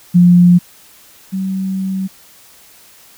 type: tone pair in turn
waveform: sine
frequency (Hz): 176.4 / 190.71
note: F3 / G3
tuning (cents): +18 / -47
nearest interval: minor second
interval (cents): 135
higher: second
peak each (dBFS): -4 / -16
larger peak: first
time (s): 0.14-0.59 / 1.32-2.08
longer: second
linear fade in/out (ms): 20
effects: white hiss -44 dBFS RMS until 3.17 s